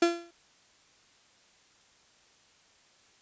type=tone with exponential decay; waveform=35% pulse; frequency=341.4 Hz; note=F4; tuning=39 cents flat; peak=-17 dBFS; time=0.02-0.31 s; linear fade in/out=5 ms; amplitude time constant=63 ms; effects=white hiss -62 dBFS RMS until 3.21 s + resampled to 16000 Hz